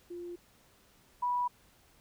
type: tone pair in turn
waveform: sine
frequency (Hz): 349.2 / 980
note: F4 / B5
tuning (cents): 0 / -14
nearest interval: octave + tritone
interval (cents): 1786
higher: second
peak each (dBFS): -39 / -28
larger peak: second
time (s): 0.1-0.36 / 1.22-1.48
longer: neither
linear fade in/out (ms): 10
effects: pink hiss -64 dBFS RMS until 2 s